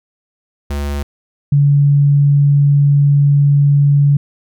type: tone pair in turn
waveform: square / sine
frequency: 71.4 / 142.8 Hz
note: D2 / D3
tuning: -48 / -48 cents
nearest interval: octave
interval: 1200 cents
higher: second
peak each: -18 / -7 dBFS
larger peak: second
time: 0.7-1.03 / 1.52-4.17 s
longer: second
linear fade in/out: 5 ms
effects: none